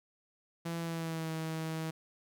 sawtooth tone with pitch glide, 167.6 to 160.31 Hz, E3 to E3, +29 to -48 cents, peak -31 dBFS, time 0.65-1.91 s, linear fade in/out 10 ms, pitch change -77 cents, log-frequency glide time 0.78-1.31 s, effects none

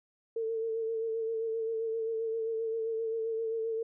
sine tone with vibrato, 450 Hz, A4, 39 cents sharp, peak -30 dBFS, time 0.36-3.83 s, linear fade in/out 5 ms, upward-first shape sine, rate 7.6 Hz, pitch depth 30 cents each way, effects none

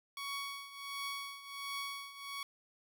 15% pulse tone with tremolo, 1119 Hz, C#6, 16 cents sharp, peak -31 dBFS, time 0.17-2.43 s, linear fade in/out 2 ms, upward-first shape triangle, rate 1.4 Hz, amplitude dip 80%, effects none

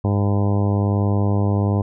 harmonic tone, 101.2 Hz, G#2, 44 cents flat, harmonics 1 / 2 / 3 / 4 / 5 / 6 / 7 / 8 / 9 / 10, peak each -17 / -23 / -27 / -29 / -31 / -33 / -34 / -35 / -36 / -37 dBFS, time 0.04-1.82 s, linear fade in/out 5 ms, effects none

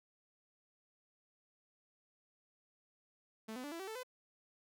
sawtooth tone with pitch steps, 220.3 / 253.1 / 290.7 / 333.9 / 383.6 / 440.6 / 506.1 Hz, A3 / B3 / D4 / E4 / G4 / A4 / B4, +2 / +43 / -18 / +22 / -37 / +2 / +42 cents, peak -39 dBFS, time 3.48-4.033 s, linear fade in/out 10 ms, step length 79 ms, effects none

